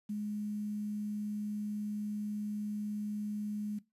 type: tone with quantisation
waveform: sine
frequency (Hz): 209.1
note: G#3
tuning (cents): +12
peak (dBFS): -34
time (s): 0.09-3.79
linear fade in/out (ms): 10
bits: 10
effects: noise-tail reverb RT60 0.2 s tail -18 dB re dry + resampled to 32000 Hz